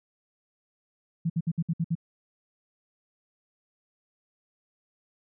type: tone bursts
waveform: sine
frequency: 165.6 Hz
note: E3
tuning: 8 cents sharp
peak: -23 dBFS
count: 7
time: 1.25-1.953 s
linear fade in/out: 10 ms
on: 49 ms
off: 60 ms
effects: none